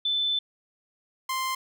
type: tone pair in turn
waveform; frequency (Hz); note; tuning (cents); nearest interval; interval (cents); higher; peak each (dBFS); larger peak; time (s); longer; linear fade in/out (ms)
sine / sawtooth; 3520 / 1046.5; A7 / C6; 0 / 0; octave + major sixth; 2100; first; -23; neither; 0.05-0.39 / 1.29-1.55; first; 5
effects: none